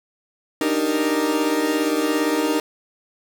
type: chord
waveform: 40% pulse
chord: Eb major seventh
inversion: third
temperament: equal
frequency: 293.7 / 311.1 / 392 / 466.2 Hz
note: D4 / Eb4 / G4 / Bb4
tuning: 0 / 0 / 0 / 0 cents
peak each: -24 / -21 / -27 / -24 dBFS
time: 0.61-2.6 s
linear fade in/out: 2 ms
effects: 8-bit